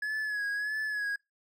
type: tone with vibrato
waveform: triangle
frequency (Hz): 1691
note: G#6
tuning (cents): +31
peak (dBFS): -28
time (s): 0.02-1.16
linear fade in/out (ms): 5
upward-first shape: sine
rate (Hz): 1.6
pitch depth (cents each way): 47
effects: noise-tail reverb RT60 0.2 s tail -24 dB re dry